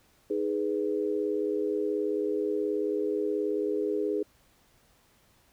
sine chord, G# minor, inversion second, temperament equal, 311.1 / 415.3 / 493.9 Hz, D#4 / G#4 / B4, 0 / 0 / 0 cents, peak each -32 / -28 / -34 dBFS, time 0.3-4.23 s, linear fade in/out 5 ms, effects pink hiss -64 dBFS RMS until 5.52 s

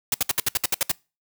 white noise bursts, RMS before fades -21 dBFS, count 10, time 0.12-0.916 s, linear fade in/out 2 ms, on 22 ms, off 64 ms, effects noise-tail reverb RT60 0.3 s tail -25 dB re dry

